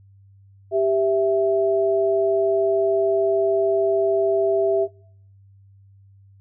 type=tone pair together; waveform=sine; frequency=393.3 / 660 Hz; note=G4 / E5; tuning=+6 / +2 cents; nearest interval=major sixth; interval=896 cents; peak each=-19 dBFS; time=0.71-4.88 s; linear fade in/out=50 ms; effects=noise-tail reverb RT60 0.6 s tail -24 dB re dry + added 98 Hz sine -48 dBFS peak until 6.4 s